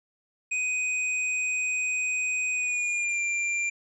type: tone with pitch glide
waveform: square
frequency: 2500 to 2376 Hz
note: D#7 to D7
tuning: +8 to +20 cents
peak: -26 dBFS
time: 0.51-3.7 s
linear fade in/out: 10 ms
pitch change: -88 cents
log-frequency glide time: 2.52-3.2 s
effects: resampled to 24000 Hz